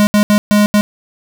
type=tone bursts at uneven times; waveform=square; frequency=207.7 Hz; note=G#3; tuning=in tune; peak=-8 dBFS; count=5; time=0-0.07 / 0.14-0.23 / 0.3-0.38 / 0.51-0.66 / 0.74-0.81 s; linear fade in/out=0 ms; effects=none